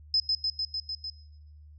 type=tone with echo; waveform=sine; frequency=5100 Hz; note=D#8; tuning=42 cents sharp; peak=-21 dBFS; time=0.14-0.2 s; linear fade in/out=2 ms; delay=150 ms; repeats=6; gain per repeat=-2 dB; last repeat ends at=1.1 s; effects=noise-tail reverb RT60 1.0 s tail -21 dB re dry + added 75 Hz sine -48 dBFS peak until 1.78 s